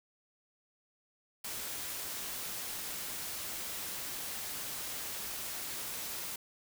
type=noise; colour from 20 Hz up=white; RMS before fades=-40 dBFS; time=1.44-6.36 s; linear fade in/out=5 ms; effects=none